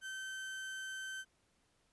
35% pulse tone, 1544 Hz, G6, 27 cents flat, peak -40 dBFS, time 0.01-1.25 s, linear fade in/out 50 ms, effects pink hiss -75 dBFS RMS until 1.92 s + resampled to 24000 Hz

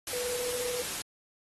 sine tone in noise, 491.8 Hz, B4, 7 cents flat, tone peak -33 dBFS, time 0.13-0.82 s, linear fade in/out 2 ms, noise white, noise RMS -35 dBFS, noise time 0.07-1.02 s, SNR -1 dB, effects AAC 32 kbps

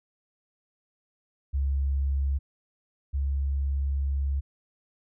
sine tone pair in turn, 68.8 / 69.13 Hz, C#2 / C#2, -12 / -4 cents, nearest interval unison, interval 8 cents, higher second, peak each -23 / -24 dBFS, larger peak first, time 1.53-2.39 / 3.13-4.41 s, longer second, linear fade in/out 20 ms, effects none

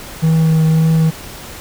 triangle tone with vibrato, 160 Hz, D#3, 49 cents sharp, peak -7 dBFS, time 0.22-1.11 s, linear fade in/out 20 ms, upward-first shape triangle, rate 1.8 Hz, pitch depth 15 cents each way, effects pink hiss -32 dBFS RMS until 1.6 s

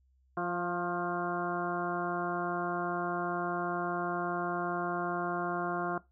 harmonic tone with a mistuned harmonic, 175 Hz, F3, 4 cents sharp, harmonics 1 / 2 / 3 / 4 / 5 / 6 / 7 / 8 / 9, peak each -39 / -36 / -46 / -36 / -49 / -38 / -44 / -40 / -50 dBFS, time 0.37-5.98 s, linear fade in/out 2 ms, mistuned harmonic 6, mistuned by +29 cents, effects noise-tail reverb RT60 0.2 s tail -18 dB re dry + added 65 Hz sine -65 dBFS peak until 6.11 s

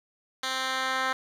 10% pulse tone with band-pass filter sweep, 261.6 Hz, C4, in tune, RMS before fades -29 dBFS, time 0.43-1.13 s, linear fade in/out 5 ms, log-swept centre 3500 to 1800 Hz, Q 1, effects 9-bit

